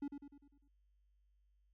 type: tone with echo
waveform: triangle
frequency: 284.2 Hz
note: C#4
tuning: 43 cents sharp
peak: -36 dBFS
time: 0.02-0.08 s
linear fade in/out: 5 ms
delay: 100 ms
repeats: 6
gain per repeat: -6 dB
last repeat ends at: 0.68 s
effects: added 50 Hz sine -70 dBFS peak until 1.73 s